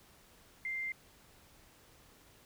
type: tone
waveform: sine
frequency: 2093 Hz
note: C7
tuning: in tune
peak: -35 dBFS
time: 0.65-0.92 s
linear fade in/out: 2 ms
effects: pink hiss -62 dBFS RMS until 2.45 s